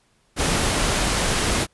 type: tone in noise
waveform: sine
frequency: 165.8 Hz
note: E3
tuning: 10 cents sharp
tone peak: -29 dBFS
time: 0.42-0.67 s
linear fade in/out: 50 ms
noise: pink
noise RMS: -21 dBFS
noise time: 0.36-1.67 s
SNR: -11 dB
effects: pink hiss -63 dBFS RMS until 1.73 s + resampled to 24000 Hz